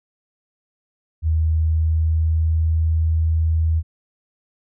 sine tone with pitch glide, 79.6 to 80.52 Hz, D#2 to E2, +40 to -40 cents, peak -15 dBFS, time 1.22-3.83 s, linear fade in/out 50 ms, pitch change +20 cents, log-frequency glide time 1.52-2.81 s, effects none

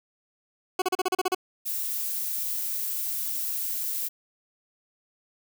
20% pulse tone bursts, 370 Hz, F#4, in tune, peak -17 dBFS, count 9, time 0.79-1.348 s, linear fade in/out 5 ms, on 30 ms, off 36 ms
violet noise, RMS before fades -30 dBFS, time 1.65-4.09 s, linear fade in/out 20 ms
effects none

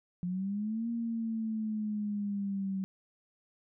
sine linear two-way sweep, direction up then down, 174.61 to 234.2 to 190.3 Hz, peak -31 dBFS, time 0.23-2.84 s, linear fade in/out 0 ms, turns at 0.89 s, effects none

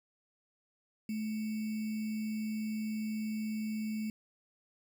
sine tone with sample-and-hold, 216.5 Hz, A3, 28 cents flat, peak -33 dBFS, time 1.09-4.1 s, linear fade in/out 2 ms, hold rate 2450 Hz, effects none

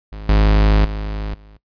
45% pulse tone with level steps, 51.91 Hz, G#1, in tune, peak -29 / -10 / -22 / -41 dBFS, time 0.12-1.57 s, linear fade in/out 5 ms, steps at 0.29 / 0.85 / 1.34 s, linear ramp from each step 2 ms, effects noise-tail reverb RT60 0.1 s tail -18 dB re dry + resampled to 11025 Hz

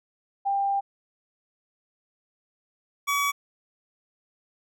sine / 25% pulse tone pair in turn, 794 / 1135.9 Hz, G5 / C#6, +22 / +42 cents, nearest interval tritone, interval 620 cents, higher second, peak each -22 / -19 dBFS, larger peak second, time 0.45-0.81 / 3.07-3.32 s, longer first, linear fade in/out 20 ms, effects none

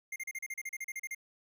square tone bursts, 2112 Hz, C7, 16 cents sharp, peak -37 dBFS, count 14, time 0.12-1.148 s, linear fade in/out 5 ms, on 40 ms, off 36 ms, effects none

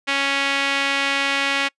sawtooth tone with band-pass filter, 277.2 Hz, C#4, in tune, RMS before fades -21 dBFS, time 0.07-1.69 s, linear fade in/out 20 ms, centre 2500 Hz, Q 1.6, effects noise-tail reverb RT60 0.1 s tail -25 dB re dry + resampled to 24000 Hz

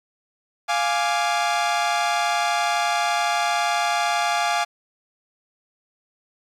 sawtooth chord, D diminished, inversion first, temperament equal, 698.5 / 830.6 / 1174.7 Hz, F5 / Ab5 / D6, 0 / 0 / 0 cents, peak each -19 / -20 / -23 dBFS, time 0.68-4.65 s, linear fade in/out 20 ms, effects low-pass 7000 Hz 12 dB/octave + 9-bit

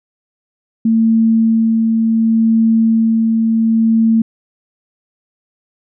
sine tone with tremolo, 225 Hz, A3, 39 cents sharp, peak -8 dBFS, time 0.85-4.22 s, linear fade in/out 5 ms, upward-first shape sine, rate 0.69 Hz, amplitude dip 25%, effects none

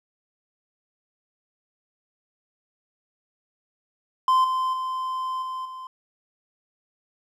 triangle tone with level steps, 1035 Hz, C6, 19 cents flat, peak -14 / -20 / -24 / -27 / -33 dBFS, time 4.28-5.87 s, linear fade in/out 2 ms, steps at 4.44 / 4.73 / 5.42 / 5.65 s, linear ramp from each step 5 ms, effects none

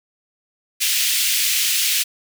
pink high-pass noise, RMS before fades -19 dBFS, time 0.8-2.04 s, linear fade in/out 20 ms, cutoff 2400 Hz, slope 24 dB/octave, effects none

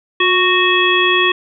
harmonic tone with a mistuned harmonic, 370 Hz, F#4, in tune, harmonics 1 / 3 / 5 / 7 / 9, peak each -17 / -17 / -17 / -17 / -17 dBFS, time 0.2-1.32 s, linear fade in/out 5 ms, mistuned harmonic 1, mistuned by -42 cents, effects none

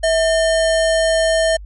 sine tone with sample-and-hold, 649 Hz, E5, 27 cents flat, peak -12 dBFS, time 0.03-1.57 s, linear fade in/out 10 ms, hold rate 2450 Hz, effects added 50 Hz sine -31 dBFS peak until 1.65 s + MP3 48 kbps

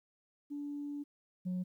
sine tone pair in turn, 288.9 / 182 Hz, D4 / F#3, -28 / -28 cents, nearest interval minor sixth, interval 800 cents, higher first, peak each -37 / -31 dBFS, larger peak second, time 0.5-1.04 / 1.45-1.64 s, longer first, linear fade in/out 20 ms, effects tanh soft clip ceiling -32 dBFS + 12-bit

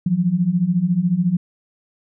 sine beating tone pair, 167.8 / 181.8 Hz, E3 / F#3, +31 / -30 cents, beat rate 14 Hz, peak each -20 / -17 dBFS, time 0.06-1.37 s, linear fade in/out 5 ms, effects none

